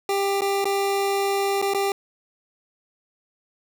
25% pulse tone with dropouts, 396.2 Hz, G4, 18 cents sharp, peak -17 dBFS, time 0.09-1.92 s, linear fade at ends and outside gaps 2 ms, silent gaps 0.409-0.418 / 0.644-0.654 / 1.617-1.624 / 1.737-1.746 s, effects none

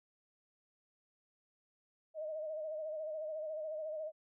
sine tone with vibrato, 622.3 Hz, D#5, in tune, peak -38 dBFS, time 2.14-4.12 s, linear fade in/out 50 ms, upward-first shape sine, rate 14 Hz, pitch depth 53 cents each way, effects none

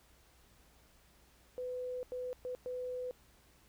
sine tone bursts at uneven times, 501 Hz, B4, 25 cents sharp, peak -37 dBFS, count 4, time 1.58-2.03 / 2.12-2.33 / 2.45-2.55 / 2.66-3.11 s, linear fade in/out 0 ms, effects added 60 Hz sine -68 dBFS peak until 3.68 s + pink hiss -66 dBFS RMS until 3.68 s

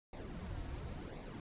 brown noise with flanger, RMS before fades -45 dBFS, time 0.13-1.4 s, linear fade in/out 2 ms, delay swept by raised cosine 0.65 to 5.05 ms, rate 0.95 Hz, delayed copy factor -0.65, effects resampled to 8000 Hz

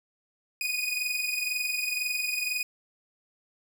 sawtooth tone pair together, 2471 / 2493 Hz, D#7 / D#7, -13 / +3 cents, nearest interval unison, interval 16 cents, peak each -27 / -28 dBFS, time 0.61-2.63 s, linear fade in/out 2 ms, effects none

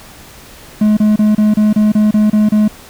triangle tone bursts, 212.3 Hz, G#3, 38 cents sharp, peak -5 dBFS, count 10, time 0.81-2.68 s, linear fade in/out 5 ms, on 160 ms, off 30 ms, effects pink hiss -37 dBFS RMS until 2.89 s

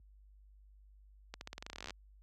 accelerating click train, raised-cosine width 0.2 ms, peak -26 dBFS, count 19, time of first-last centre 1.34-1.906 s, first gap 71 ms, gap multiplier 0.89, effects added 50 Hz sine -49 dBFS peak until 2.22 s + high-pass 80 Hz 12 dB/octave

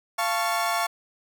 30% pulse chord, F augmented, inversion none, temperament equal with one note detuned, 691.2 / 880 / 1108.7 Hz, F5 / A5 / C#6, -18 / 0 / 0 cents, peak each -24 / -27 / -25 dBFS, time 0.18-0.87 s, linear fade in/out 10 ms, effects none

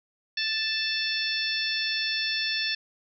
harmonic tone with a mistuned harmonic, 880 Hz, A5, in tune, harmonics 2 / 3 / 4 / 5 / 6, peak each -32 / -32 / -32 / -32 / -32 dBFS, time 0.37-2.75 s, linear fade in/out 5 ms, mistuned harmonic 6, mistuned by +20 cents, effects none

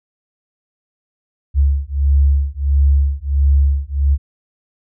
sine beating tone pair, 69.3 / 70.8 Hz, C#2 / C#2, 0 / +37 cents, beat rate 1.5 Hz, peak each -14 dBFS, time 1.54-4.18 s, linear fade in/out 50 ms, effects none

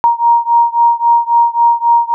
sine beating tone pair, 937 / 940.7 Hz, A#5 / A#5, +9 / +15 cents, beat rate 3.7 Hz, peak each -10 / -11 dBFS, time 0.04-2.14 s, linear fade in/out 0 ms, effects none

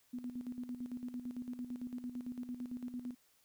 sine tone with tremolo, 246.9 Hz, B3, in tune, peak -38 dBFS, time 0.13-3.15 s, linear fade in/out 10 ms, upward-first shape square, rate 8.9 Hz, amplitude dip 65%, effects white hiss -71 dBFS RMS until 3.44 s

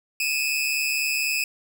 sawtooth tone pair together, 2472 / 2616 Hz, D#7 / E7, -12 / -14 cents, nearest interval minor second, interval 98 cents, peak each -22 dBFS, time 0.2-1.44 s, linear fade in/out 2 ms, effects none

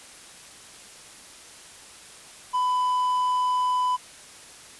triangle tone, 1000 Hz, B5, 21 cents sharp, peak -19 dBFS, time 2.53-3.97 s, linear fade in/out 20 ms, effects white hiss -46 dBFS RMS until 4.79 s + resampled to 24000 Hz

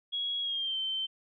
sine tone with pitch glide, 3322 to 3100 Hz, G#7 to G7, 0 to -20 cents, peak -30 dBFS, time 0.12-1.07 s, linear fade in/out 20 ms, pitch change -120 cents, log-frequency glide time 0.41-0.78 s, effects none

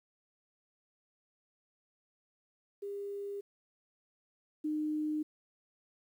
sine tone pair in turn, 402.6 / 305.2 Hz, G4 / D#4, +46 / -33 cents, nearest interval perfect fourth, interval 479 cents, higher first, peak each -37 / -31 dBFS, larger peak second, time 2.82-3.41 / 4.64-5.23 s, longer neither, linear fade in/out 10 ms, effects 11-bit

